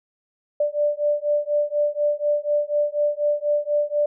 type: beating tone pair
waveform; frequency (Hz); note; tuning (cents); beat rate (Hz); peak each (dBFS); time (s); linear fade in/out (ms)
sine; 587.3 / 591.4; D5 / D5; 0 / +12; 4.1; -22; 0.6-4.06; 5
effects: none